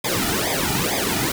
pink noise with flanger, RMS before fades -22 dBFS, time 0.04-1.32 s, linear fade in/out 5 ms, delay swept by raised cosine 0.7 to 1.9 ms, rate 2.2 Hz, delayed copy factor -1, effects none

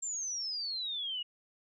sine exponential sweep, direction down, 7459 to 2856 Hz, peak -34 dBFS, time 0.02-1.23 s, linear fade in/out 10 ms, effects none

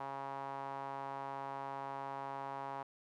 sawtooth tone with band-pass filter, 137.1 Hz, C#3, 19 cents flat, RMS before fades -43 dBFS, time 0-2.83 s, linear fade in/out 5 ms, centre 910 Hz, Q 3.7, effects none

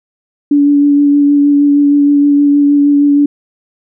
sine tone with vibrato, 287.2 Hz, D4, 39 cents flat, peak -5 dBFS, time 0.51-3.26 s, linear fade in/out 5 ms, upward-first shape sine, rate 6.4 Hz, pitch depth 13 cents each way, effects none

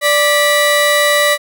30% pulse tone pair together, 587.3 / 1955 Hz, D5 / B6, 0 / -18 cents, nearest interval octave + major sixth, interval 2082 cents, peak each -10 dBFS, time 0.01-1.38 s, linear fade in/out 50 ms, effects none

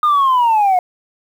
sine linear sweep, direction down, 1231 to 710 Hz, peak -8 dBFS, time 0.03-0.79 s, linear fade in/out 2 ms, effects tanh soft clip ceiling -8 dBFS + 7-bit

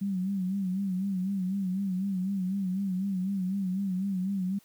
sine tone with vibrato, 190.7 Hz, G3, 47 cents flat, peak -27 dBFS, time 0.01-4.59 s, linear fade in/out 10 ms, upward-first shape sine, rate 4 Hz, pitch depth 84 cents each way, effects white hiss -62 dBFS RMS until 4.64 s

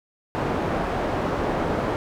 white low-pass noise, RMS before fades -25 dBFS, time 0.35-1.96 s, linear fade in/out 0 ms, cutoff 760 Hz, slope 12 dB/octave, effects none

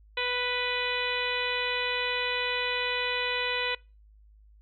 harmonic tone with a mistuned harmonic, 493.9 Hz, B4, in tune, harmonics 1 / 2 / 3 / 4 / 5 / 6 / 7 / 8, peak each -34 / -36 / -37 / -34 / -32 / -36 / -38 / -37 dBFS, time 0.17-3.75 s, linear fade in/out 5 ms, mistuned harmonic 6, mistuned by +17 cents, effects noise-tail reverb RT60 0.3 s tail -25 dB re dry + added 52 Hz sine -53 dBFS peak until 4.61 s

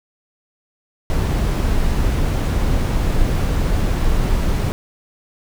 brown noise, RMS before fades -17 dBFS, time 1.1-4.72 s, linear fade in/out 0 ms, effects none

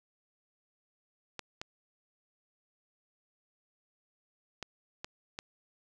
clicks, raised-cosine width 0.2 ms, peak -21 dBFS, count 5, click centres 1.393 / 1.615 / 4.627 / 5.045 / 5.389 s, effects none

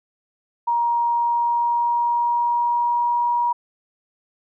sine tone with pitch glide, 944 to 956.6 Hz, A#5 to A#5, +22 to +44 cents, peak -17 dBFS, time 0.67-3.53 s, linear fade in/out 10 ms, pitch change +22 cents, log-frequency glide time 1.13-3.24 s, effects none

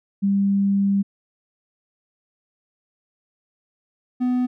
sine / triangle tone pair in turn, 198.3 / 249.8 Hz, G3 / B3, +20 / +20 cents, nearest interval major third, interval 400 cents, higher second, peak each -16 dBFS, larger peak neither, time 0.22-1.03 / 4.2-4.47 s, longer first, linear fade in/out 20 ms, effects none

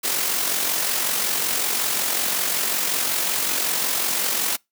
white noise with amplitude modulation, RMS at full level -21 dBFS, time 0.03-4.57 s, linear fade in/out 20 ms, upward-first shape sine, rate 45.4 Hz, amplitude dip 40%, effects noise-tail reverb RT60 0.2 s tail -26 dB re dry + high-pass 200 Hz 12 dB/octave

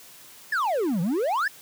triangle exponential two-way sweep, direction down then up, 1817 to 160 to 1817 Hz, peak -20 dBFS, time 0.52-1.48 s, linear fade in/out 5 ms, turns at 1.01 s, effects white hiss -48 dBFS RMS until 1.61 s + high-pass 100 Hz 12 dB/octave

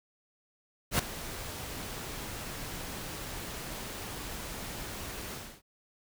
pink noise with ADSR envelope, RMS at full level -25 dBFS, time 0.91-5.62 s, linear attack 81 ms, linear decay 5 ms, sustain -15 dB, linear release 290 ms, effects none

